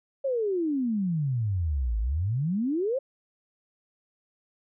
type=exponential two-way sweep; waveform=sine; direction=down then up; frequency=561 to 51.91 to 561 Hz; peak=-24 dBFS; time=0.24-2.99 s; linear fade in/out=10 ms; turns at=1.99 s; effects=none